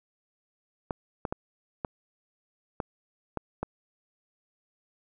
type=clicks; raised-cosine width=1 ms; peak=-16 dBFS; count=7; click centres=0.908 / 1.252 / 1.325 / 1.848 / 2.802 / 3.373 / 3.63 s; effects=none